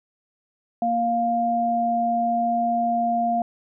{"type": "tone pair together", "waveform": "sine", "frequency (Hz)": [233.9, 700.9], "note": ["A#3", "F5"], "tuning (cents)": [6, 6], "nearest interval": "octave + perfect fifth", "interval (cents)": 1900, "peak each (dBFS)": [-26, -20], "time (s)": [0.82, 3.42], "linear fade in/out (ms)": 2, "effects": []}